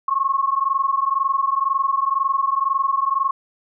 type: tone pair together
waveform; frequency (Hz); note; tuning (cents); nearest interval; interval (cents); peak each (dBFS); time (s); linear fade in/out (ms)
sine; 1078 / 1100; C#6 / C#6; -49 / -14; unison; 35; -20; 0.08-3.31; 5
effects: none